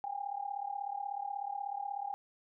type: tone with amplitude modulation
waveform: sine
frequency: 806 Hz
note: G5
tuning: 48 cents sharp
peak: -32 dBFS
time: 0.04-2.14 s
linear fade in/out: 0 ms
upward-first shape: sine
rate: 36.4 Hz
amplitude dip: 85%
effects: none

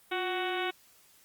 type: harmonic tone with a mistuned harmonic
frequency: 371.7 Hz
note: F#4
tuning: 8 cents sharp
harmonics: 1 / 2 / 3 / 4 / 5 / 6 / 7 / 8 / 9 / 10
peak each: -34 / -36 / -40 / -38 / -43 / -39 / -43 / -41 / -46 / -44 dBFS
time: 0.11-0.71 s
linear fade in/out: 10 ms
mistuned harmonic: 1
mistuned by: -67 cents
effects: white hiss -61 dBFS RMS until 1.24 s + Opus 32 kbps

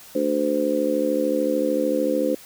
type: harmonic tone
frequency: 73.42 Hz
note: D2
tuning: in tune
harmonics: 3 / 4 / 5 / 6 / 7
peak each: -29 / -24 / -29 / -30 / -22 dBFS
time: 0.15-2.35 s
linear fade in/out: 5 ms
effects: white hiss -45 dBFS RMS until 2.45 s

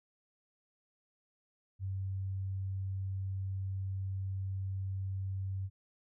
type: tone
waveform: sine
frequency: 96 Hz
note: G2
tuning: 36 cents flat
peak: -34 dBFS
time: 1.79-5.7 s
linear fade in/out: 50 ms
effects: none

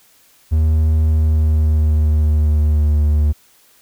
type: tone with pitch glide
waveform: triangle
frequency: 78.4 to 74.64 Hz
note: D#2 to D2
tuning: +14 to +29 cents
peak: -9 dBFS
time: 0.51-3.33 s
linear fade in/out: 20 ms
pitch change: -85 cents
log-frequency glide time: 1.04-3.14 s
effects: white hiss -52 dBFS RMS until 3.81 s

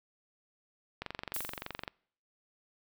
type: click train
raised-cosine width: 0.3 ms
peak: -21 dBFS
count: 21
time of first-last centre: 1.02-1.878 s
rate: 23.3 Hz
type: noise with exponential decay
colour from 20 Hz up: violet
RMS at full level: -34 dBFS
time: 1.34-1.85 s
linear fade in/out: 0 ms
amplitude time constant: 110 ms
effects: noise-tail reverb RT60 0.6 s tail -26 dB re dry

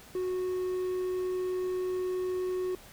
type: tone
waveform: triangle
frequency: 367.5 Hz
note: F#4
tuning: 12 cents flat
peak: -27 dBFS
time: 0.15-2.75 s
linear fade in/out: 2 ms
effects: pink hiss -52 dBFS RMS until 2.92 s

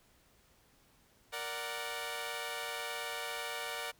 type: chord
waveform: 10% pulse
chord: Bb augmented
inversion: none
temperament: equal with one note detuned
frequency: 466.2 / 587.3 / 743.4 Hz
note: Bb4 / D5 / F#5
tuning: 0 / 0 / +8 cents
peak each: -34 dBFS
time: 1.32-3.92 s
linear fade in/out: 20 ms
effects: pink hiss -67 dBFS RMS until 3.99 s

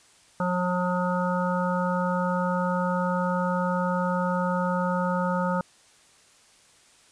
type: harmonic tone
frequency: 180 Hz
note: F#3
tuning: 47 cents flat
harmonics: 1 / 3 / 5 / 7 / 8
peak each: -26 / -29 / -30 / -31 / -36 dBFS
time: 0.4-5.61 s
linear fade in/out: 2 ms
effects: white hiss -57 dBFS RMS until 7.11 s + resampled to 22050 Hz

